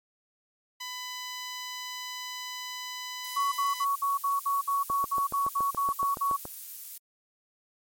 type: tone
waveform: 10% pulse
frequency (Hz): 1000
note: B5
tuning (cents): +21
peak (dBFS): -27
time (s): 0.8-3.85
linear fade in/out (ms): 10
type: noise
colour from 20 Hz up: violet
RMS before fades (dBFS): -40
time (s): 3.24-6.98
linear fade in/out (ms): 5
type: tone bursts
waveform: sine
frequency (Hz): 1118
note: C#6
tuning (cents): +14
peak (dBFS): -24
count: 14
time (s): 3.36-6.367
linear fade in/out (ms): 10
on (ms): 160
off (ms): 59
type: click train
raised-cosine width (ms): 1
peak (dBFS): -23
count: 12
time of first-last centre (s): 4.9-6.454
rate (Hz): 7.08
effects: MP3 64 kbps